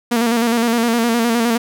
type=tone with vibrato; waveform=sawtooth; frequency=233.1 Hz; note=A#3; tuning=in tune; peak=-10 dBFS; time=0.11-1.58 s; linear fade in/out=10 ms; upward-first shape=square; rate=9.7 Hz; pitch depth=45 cents each way; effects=none